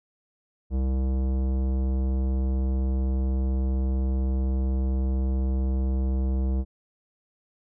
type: tone with tanh clipping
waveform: sine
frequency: 65.41 Hz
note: C2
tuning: in tune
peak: -24 dBFS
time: 0.7-6.65 s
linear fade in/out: 50 ms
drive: 16 dB
effects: none